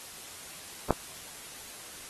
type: clicks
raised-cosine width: 1 ms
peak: -30 / -8 dBFS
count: 2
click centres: 0.904 / 0.907 s
effects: white hiss -45 dBFS RMS until 2.09 s + AAC 32 kbps